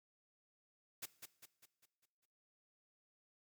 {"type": "noise with echo", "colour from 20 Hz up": "white", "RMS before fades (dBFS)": -45, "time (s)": [1.02, 1.06], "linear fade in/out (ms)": 10, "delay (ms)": 200, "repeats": 6, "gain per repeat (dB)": -6, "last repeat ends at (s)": 2.26, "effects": ["noise-tail reverb RT60 0.8 s tail -18 dB re dry"]}